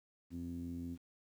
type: tone with low-pass filter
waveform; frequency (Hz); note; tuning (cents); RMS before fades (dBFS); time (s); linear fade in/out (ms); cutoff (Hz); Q
sawtooth; 85.8; F2; -30; -43; 0.3-0.98; 50; 260; 5.9
effects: 11-bit